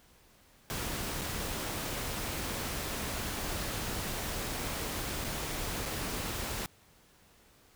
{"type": "noise with dropouts", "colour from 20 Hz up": "pink", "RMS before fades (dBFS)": -36, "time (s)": [0.7, 6.66], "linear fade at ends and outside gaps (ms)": 0, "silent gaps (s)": [[1.212, 1.216], [5.241, 5.246], [5.855, 5.859]], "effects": ["pink hiss -62 dBFS RMS until 7.75 s"]}